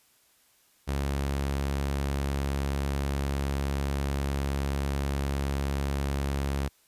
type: tone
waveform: sawtooth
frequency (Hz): 69.5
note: C#2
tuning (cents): +5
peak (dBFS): -23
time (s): 0.87-6.69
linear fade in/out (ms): 20
effects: white hiss -64 dBFS RMS until 6.87 s + resampled to 32000 Hz